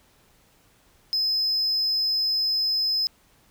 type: tone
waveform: triangle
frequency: 5100 Hz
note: D#8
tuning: 42 cents sharp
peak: -20 dBFS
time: 1.13-3.07 s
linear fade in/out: 0 ms
effects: pink hiss -60 dBFS RMS until 3.5 s